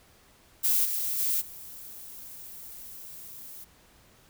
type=noise with level steps; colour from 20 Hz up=violet; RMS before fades=-24 / -30 / -27 / -44 dBFS; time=0.63-3.65 s; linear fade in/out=20 ms; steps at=0.84 / 1.18 / 1.4 s; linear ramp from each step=20 ms; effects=pink hiss -59 dBFS RMS until 4.29 s